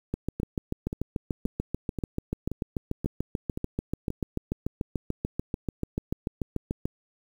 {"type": "two click trains", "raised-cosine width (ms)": 3, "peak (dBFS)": [-18, -15], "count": [8, 47], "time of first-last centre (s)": [[0.4, 4.104], [0.14, 6.855]], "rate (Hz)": [1.89, 6.85], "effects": ["8-bit"]}